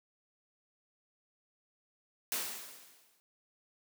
white noise with exponential decay, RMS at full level -33 dBFS, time 2.32-3.2 s, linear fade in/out 0 ms, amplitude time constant 190 ms, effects high-pass 200 Hz 12 dB/octave

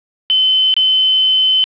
sine tone with dropouts, 3054 Hz, G7, 46 cents flat, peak -9 dBFS, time 0.3-1.64 s, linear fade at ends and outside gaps 0 ms, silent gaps 0.74-0.766 s, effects resampled to 8000 Hz + 7-bit

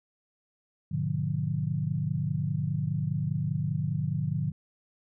sine chord, G# diminished seventh, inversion none, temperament just, 103.83 / 124.59 / 149.51 / 179.41 Hz, G#2 / B2 / D3 / F3, 0 / +16 / +31 / +47 cents, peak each -34 / -34 / -29 / -34 dBFS, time 0.91-4.52 s, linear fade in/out 10 ms, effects none

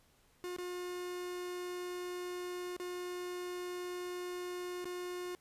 45% pulse tone with dropouts, 358.1 Hz, F4, 43 cents sharp, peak -39 dBFS, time 0.44-5.35 s, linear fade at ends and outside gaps 0 ms, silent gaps 0.564-0.585 / 2.765-2.799 / 4.844-4.855 s, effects pink hiss -69 dBFS RMS until 5.4 s + resampled to 32000 Hz

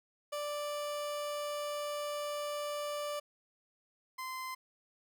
30% pulse tone pair in turn, 587.3 / 1035 Hz, D5 / C6, 0 / -19 cents, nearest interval minor seventh, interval 981 cents, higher second, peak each -33 / -36 dBFS, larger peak first, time 0.32-3.2 / 4.18-4.55 s, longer first, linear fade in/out 10 ms, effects none

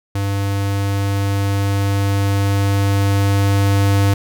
square tone with level ramp, 99.4 Hz, G2, 25 cents sharp, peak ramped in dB -18 to -12 dBFS, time 0.15-4.14 s, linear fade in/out 5 ms, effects none

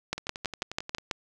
two click trains, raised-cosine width 0.2 ms, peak -11 / -19 dBFS, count 7 / 10, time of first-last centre 0.13-1.112 / 0.18-0.984 s, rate 6.11 / 11.2 Hz, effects none

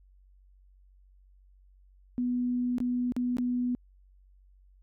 sine tone with dropouts, 246.5 Hz, B3, 3 cents flat, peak -26 dBFS, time 2.18-3.75 s, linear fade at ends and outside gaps 0 ms, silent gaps 2.783-2.803 / 3.121-3.165 / 3.369-3.384 s, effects added 47 Hz sine -56 dBFS peak until 4.82 s

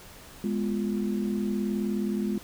sine chord, F diminished, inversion first, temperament equal, 207.7 / 246.9 / 349.2 Hz, Ab3 / Cb4 / F4, 0 / 0 / 0 cents, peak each -27 / -33 / -33 dBFS, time 0.44-2.38 s, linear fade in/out 2 ms, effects pink hiss -48 dBFS RMS until 2.43 s

